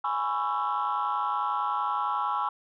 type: chord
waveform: sine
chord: C# minor seventh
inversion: second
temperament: just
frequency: 831.5 / 997.9 / 1108.7 / 1330.5 Hz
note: G#5 / B5 / C#6 / E6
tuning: +2 / +18 / 0 / +16 cents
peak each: -30 dBFS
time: 0.04-2.49 s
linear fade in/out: 5 ms
effects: tanh soft clip ceiling -20 dBFS